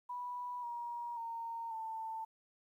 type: tone with pitch steps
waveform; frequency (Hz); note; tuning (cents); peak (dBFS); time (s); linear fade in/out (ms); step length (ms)
sine; 982 / 950.7 / 920.5 / 891.2; B5 / A#5 / A#5 / A5; -10 / +34 / -22 / +22; -39; 0.09-2.25; 10; 540
effects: 12-bit